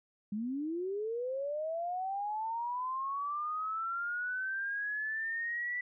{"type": "linear sweep", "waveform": "sine", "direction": "up", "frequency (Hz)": [199.1, 1975.5], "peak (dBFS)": -33, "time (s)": [0.32, 5.81], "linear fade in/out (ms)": 5, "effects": []}